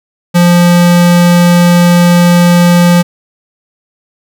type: tone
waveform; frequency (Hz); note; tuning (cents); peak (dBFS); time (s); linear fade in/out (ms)
square; 174.61; F3; 0; -4; 0.34-3.03; 20
effects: none